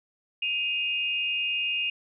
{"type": "tone pair together", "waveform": "sine", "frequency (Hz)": [2511, 2819], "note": ["D#7", "F7"], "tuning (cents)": [15, 16], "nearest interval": "major second", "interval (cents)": 201, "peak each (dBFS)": -28, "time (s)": [0.42, 1.9], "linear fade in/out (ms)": 5, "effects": []}